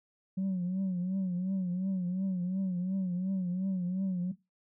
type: tone with vibrato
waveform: sine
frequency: 185 Hz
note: F#3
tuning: in tune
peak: -27 dBFS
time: 0.37-4.32 s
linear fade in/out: 10 ms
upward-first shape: triangle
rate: 2.8 Hz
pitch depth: 96 cents each way
effects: noise-tail reverb RT60 0.2 s tail -17 dB re dry + tanh soft clip ceiling -27 dBFS